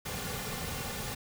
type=noise with comb filter; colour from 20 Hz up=pink; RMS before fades=-37 dBFS; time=0.05-1.15 s; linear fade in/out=10 ms; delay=3.1 ms; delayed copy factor=-0.65; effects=none